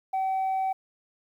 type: tone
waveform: sine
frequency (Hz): 764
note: G5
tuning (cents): -45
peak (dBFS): -22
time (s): 0.13-0.73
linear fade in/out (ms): 10
effects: tanh soft clip ceiling -23 dBFS + 10-bit